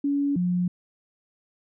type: tone pair in turn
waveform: sine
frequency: 283.3 / 178.47 Hz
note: C#4 / F3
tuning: +38 / +38 cents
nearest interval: minor sixth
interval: 800 cents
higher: first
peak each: -21 dBFS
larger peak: neither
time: 0.04-0.36 / 0.36-0.68 s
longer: neither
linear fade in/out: 5 ms
effects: none